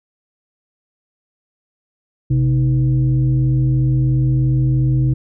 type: tone with frequency modulation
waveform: sine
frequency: 130 Hz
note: C3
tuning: 11 cents flat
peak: -12 dBFS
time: 2.3-5.14 s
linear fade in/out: 10 ms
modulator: 183 Hz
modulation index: 0.52
effects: none